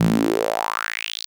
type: tone with high-pass filter sweep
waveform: sawtooth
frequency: 55.1 Hz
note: A1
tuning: 3 cents sharp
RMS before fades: -22 dBFS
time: 0-1.26 s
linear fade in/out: 5 ms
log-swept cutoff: 150 to 4700 Hz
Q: 5
effects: none